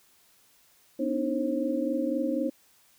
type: tone cluster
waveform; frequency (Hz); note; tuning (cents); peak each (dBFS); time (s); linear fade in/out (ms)
sine; 249.1 / 289.8 / 313.6 / 535; B3 / D4 / D#4 / C5; +15 / -23 / +14 / +38; -31; 0.99-2.5; 10
effects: white hiss -62 dBFS RMS until 2.98 s